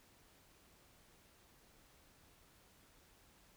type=silence; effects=pink hiss -67 dBFS RMS until 3.56 s